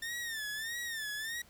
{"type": "tone with vibrato", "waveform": "sawtooth", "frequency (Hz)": 1800, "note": "A6", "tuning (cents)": 39, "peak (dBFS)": -33, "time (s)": [0.02, 1.42], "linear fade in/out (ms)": 5, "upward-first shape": "sine", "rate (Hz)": 1.6, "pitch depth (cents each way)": 110, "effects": ["pink hiss -61 dBFS RMS until 1.49 s"]}